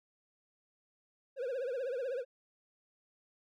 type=tone with vibrato; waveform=triangle; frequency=511 Hz; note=C5; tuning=41 cents flat; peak=-32 dBFS; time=1.36-2.25 s; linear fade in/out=50 ms; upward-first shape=triangle; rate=16 Hz; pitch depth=170 cents each way; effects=none